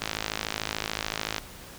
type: click train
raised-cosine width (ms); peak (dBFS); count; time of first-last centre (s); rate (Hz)
0.2; -10; 74; 0.02-1.382; 53.6
effects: pink hiss -45 dBFS RMS until 1.78 s